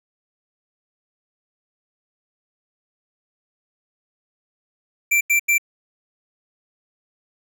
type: tone bursts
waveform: square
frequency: 2349 Hz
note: D7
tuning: in tune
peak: -15 dBFS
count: 3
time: 5.11-5.582 s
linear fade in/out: 10 ms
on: 100 ms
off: 86 ms
effects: none